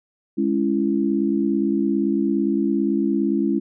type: chord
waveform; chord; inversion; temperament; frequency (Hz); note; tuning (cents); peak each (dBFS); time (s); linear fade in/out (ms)
sine; C# minor; second; equal with one note detuned; 207.7 / 277.2 / 334.8; G#3 / C#4 / E4; 0 / 0 / +27; -22; 0.37-3.6; 20
effects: none